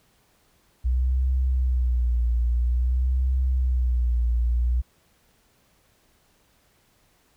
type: tone with vibrato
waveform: sine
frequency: 61.74 Hz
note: B1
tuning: in tune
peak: -19 dBFS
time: 0.84-4.82 s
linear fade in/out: 20 ms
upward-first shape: sine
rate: 0.5 Hz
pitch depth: 79 cents each way
effects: pink hiss -63 dBFS RMS until 7.36 s